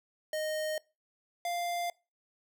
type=tone pair in turn; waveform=square; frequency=619 / 696.7 Hz; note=D#5 / F5; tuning=-9 / -4 cents; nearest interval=major second; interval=205 cents; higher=second; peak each=-32 / -32 dBFS; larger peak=neither; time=0.33-0.78 / 1.45-1.9 s; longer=neither; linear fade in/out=2 ms; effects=noise-tail reverb RT60 0.3 s tail -24 dB re dry